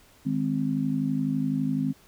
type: chord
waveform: sine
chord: Ab major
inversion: second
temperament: just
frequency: 155.74 / 207.7 / 259.6 Hz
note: Eb3 / Ab3 / C4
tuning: +2 / 0 / -13 cents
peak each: -29 / -30 / -26 dBFS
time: 0.25-1.93 s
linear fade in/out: 20 ms
effects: pink hiss -57 dBFS RMS until 2.07 s